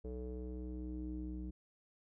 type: tone with low-pass filter sweep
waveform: square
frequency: 62.2 Hz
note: B1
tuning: 13 cents sharp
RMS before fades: -43 dBFS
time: 0.04-1.51 s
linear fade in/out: 10 ms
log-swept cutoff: 460 to 270 Hz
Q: 5.1
effects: none